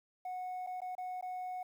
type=tone with dropouts; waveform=sine; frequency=734 Hz; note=F#5; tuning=14 cents flat; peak=-35 dBFS; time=0.25-1.63 s; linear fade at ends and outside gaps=5 ms; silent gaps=0.665-0.671 / 0.805-0.817 / 0.952-0.98 / 1.211-1.225 s; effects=tanh soft clip ceiling -37 dBFS + 11-bit